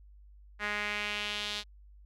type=tone with band-pass filter sweep; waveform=sawtooth; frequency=207.7 Hz; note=G#3; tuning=in tune; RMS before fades=-35 dBFS; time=0.59-1.64 s; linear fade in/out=50 ms; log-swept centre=1800 to 3900 Hz; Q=2.5; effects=added 50 Hz sine -52 dBFS peak until 2.05 s